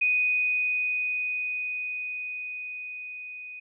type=tone with level ramp; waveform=sine; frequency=2489 Hz; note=D#7; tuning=in tune; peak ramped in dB=-20 to -38 dBFS; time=0.01-3.6 s; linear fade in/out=10 ms; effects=none